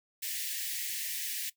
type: high-pass noise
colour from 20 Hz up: white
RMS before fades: -36 dBFS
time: 0.22-1.5 s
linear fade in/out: 10 ms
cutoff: 1700 Hz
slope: 96 dB/octave
effects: noise-tail reverb RT60 0.1 s tail -17 dB re dry